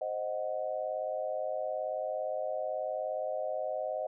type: chord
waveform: sine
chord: C diminished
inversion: none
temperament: equal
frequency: 523.3 / 622.3 / 740 Hz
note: C5 / Eb5 / Gb5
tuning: 0 / 0 / 0 cents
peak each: -37 / -34 / -39 dBFS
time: 0.01-4.07 s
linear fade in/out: 5 ms
effects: none